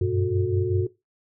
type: tone cluster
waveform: sine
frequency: 93.8 / 99.1 / 121.9 / 365 / 440.1 Hz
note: F#2 / G2 / B2 / F#4 / A4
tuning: +24 / +19 / -22 / -24 / 0 cents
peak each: -28 / -25 / -32 / -24 / -33 dBFS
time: 0.01-0.87 s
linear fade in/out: 5 ms
effects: noise-tail reverb RT60 0.2 s tail -17 dB re dry